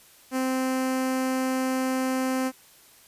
sawtooth tone with notch filter, 260 Hz, C4, 11 cents flat, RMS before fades -26 dBFS, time 0.31-2.52 s, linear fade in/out 50 ms, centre 3600 Hz, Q 1.7, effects white hiss -54 dBFS RMS until 3.07 s + resampled to 32000 Hz

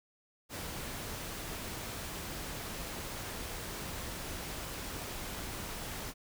pink noise, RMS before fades -41 dBFS, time 0.49-6.14 s, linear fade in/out 50 ms, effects none

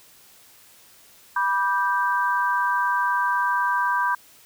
sine chord, G major, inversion first, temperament just, 980 / 1176 / 1568 Hz, B5 / D6 / G6, -14 / +2 / 0 cents, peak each -22 / -27 / -24 dBFS, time 1.36-4.15 s, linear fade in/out 5 ms, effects white hiss -52 dBFS RMS until 4.45 s

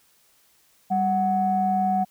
sine tone pair together, 196.27 / 741 Hz, G3 / F#5, +2 / +2 cents, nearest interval octave + major seventh, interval 2300 cents, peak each -24 / -20 dBFS, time 0.9-2.05 s, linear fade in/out 20 ms, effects tanh soft clip ceiling -12 dBFS + white hiss -61 dBFS RMS until 2.1 s

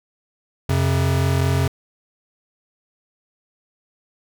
square tone pair together, 89.6 / 134.75 Hz, F2 / C#3, +45 / -49 cents, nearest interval perfect fifth, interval 706 cents, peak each -20 dBFS, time 0.69-1.68 s, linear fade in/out 5 ms, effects none

